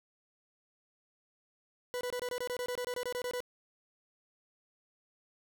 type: tone bursts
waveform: 40% pulse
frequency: 493.9 Hz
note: B4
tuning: in tune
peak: -33 dBFS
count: 16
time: 1.94-3.404 s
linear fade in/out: 0 ms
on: 69 ms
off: 24 ms
effects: none